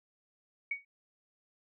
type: tone with exponential decay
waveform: sine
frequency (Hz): 2240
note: C#7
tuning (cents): +18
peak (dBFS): -28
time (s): 0.71-0.85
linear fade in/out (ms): 5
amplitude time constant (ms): 29
effects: none